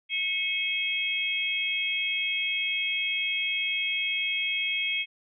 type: tone cluster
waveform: sine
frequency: 2192 / 2552 / 3258 Hz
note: C#7 / D#7 / G#7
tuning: -20 / +43 / -34 cents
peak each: -30 dBFS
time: 0.09-5.06 s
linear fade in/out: 50 ms
effects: none